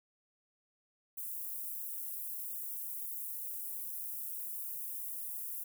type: high-pass noise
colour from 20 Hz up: white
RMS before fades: -41 dBFS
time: 1.17-5.64 s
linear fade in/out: 10 ms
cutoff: 11000 Hz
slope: 24 dB/octave
effects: none